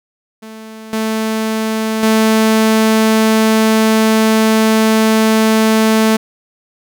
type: tone with level steps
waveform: sawtooth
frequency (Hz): 220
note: A3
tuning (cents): 0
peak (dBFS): -26 / -11 / -5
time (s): 0.42-6.17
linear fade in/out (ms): 10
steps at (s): 0.93 / 2.03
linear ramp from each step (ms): 2
effects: none